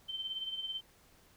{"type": "tone with tremolo", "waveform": "sine", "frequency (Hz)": 3101, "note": "G7", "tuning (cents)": -19, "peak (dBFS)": -34, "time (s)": [0.08, 0.81], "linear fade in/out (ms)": 20, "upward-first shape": "sine", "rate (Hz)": 18, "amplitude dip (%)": 60, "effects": ["pink hiss -64 dBFS RMS until 1.36 s"]}